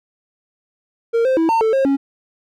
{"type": "tone with pitch steps", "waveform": "triangle", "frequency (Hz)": [462, 522, 326.3, 907, 442.4, 537, 276], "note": ["A#4", "C5", "E4", "A#5", "A4", "C5", "C#4"], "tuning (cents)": [-16, -4, -18, -48, 9, 45, -7], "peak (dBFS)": -11, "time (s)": [1.13, 1.97], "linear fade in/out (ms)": 20, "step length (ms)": 120, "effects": []}